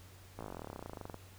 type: slowing click train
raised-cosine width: 1 ms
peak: -29 dBFS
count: 27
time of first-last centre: 0.39-1.143 s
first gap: 17 ms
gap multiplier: 1.04
effects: added 93 Hz sine -55 dBFS peak until 1.38 s + pink hiss -59 dBFS RMS until 1.38 s